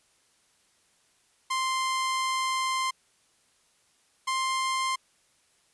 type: tone pair in turn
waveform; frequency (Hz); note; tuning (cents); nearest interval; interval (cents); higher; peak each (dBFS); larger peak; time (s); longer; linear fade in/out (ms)
sawtooth; 1046.5 / 1051.1; C6 / C6; 0 / +8; unison; 8; second; -22; neither; 1.5-2.91 / 4.27-4.96; first; 10
effects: white hiss -66 dBFS RMS until 5.73 s + resampled to 24000 Hz